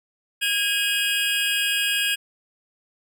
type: tone cluster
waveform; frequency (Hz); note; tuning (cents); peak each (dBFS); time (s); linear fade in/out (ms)
square; 1637 / 2518 / 2865 / 3262; G#6 / D#7 / F7 / G#7; -25 / +20 / +44 / -32; -27; 0.41-2.16; 20
effects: none